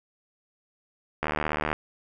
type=click train; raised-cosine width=0.5 ms; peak=-11 dBFS; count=39; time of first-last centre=1.23-1.729 s; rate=76.1 Hz; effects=none